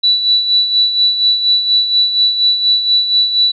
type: tone with tremolo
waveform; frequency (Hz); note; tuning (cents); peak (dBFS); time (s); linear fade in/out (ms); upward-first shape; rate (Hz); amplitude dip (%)
sine; 3951; B7; 0; -7; 0.03-3.52; 10; sine; 4.2; 60
effects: none